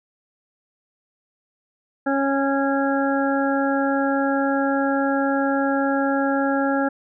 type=harmonic tone; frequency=275.1 Hz; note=C#4; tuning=13 cents flat; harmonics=1 / 2 / 3 / 5 / 6; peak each=-21 / -24 / -26 / -28 / -29 dBFS; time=2.06-6.89 s; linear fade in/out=10 ms; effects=none